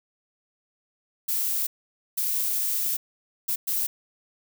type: noise bursts at uneven times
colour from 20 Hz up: violet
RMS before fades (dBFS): -26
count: 4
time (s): 1.28-1.67 / 2.17-2.97 / 3.48-3.56 / 3.67-3.87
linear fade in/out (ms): 10
effects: none